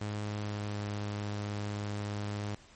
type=tone with pitch glide; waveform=sawtooth; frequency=104.6 to 103.28 Hz; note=G#2 to G#2; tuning=+13 to -9 cents; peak=-30 dBFS; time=0.01-2.55 s; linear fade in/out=5 ms; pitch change=-22 cents; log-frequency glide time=0.22-0.85 s; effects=pink hiss -58 dBFS RMS until 2.75 s + MP3 32 kbps